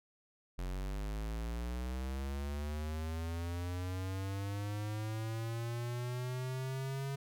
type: linear sweep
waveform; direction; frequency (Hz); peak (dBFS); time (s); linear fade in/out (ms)
square; up; 44.22 to 138.4; -37; 0.58-7.16; 10
effects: none